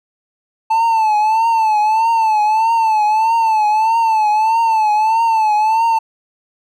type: tone with vibrato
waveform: triangle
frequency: 880 Hz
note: A5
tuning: in tune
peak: -9 dBFS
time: 0.7-5.99 s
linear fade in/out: 10 ms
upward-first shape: triangle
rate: 1.6 Hz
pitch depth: 88 cents each way
effects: none